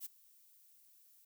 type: noise with ADSR envelope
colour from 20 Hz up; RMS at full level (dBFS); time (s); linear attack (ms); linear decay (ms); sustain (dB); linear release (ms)
violet; -42; 0-1.25; 52; 18; -23; 6
effects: none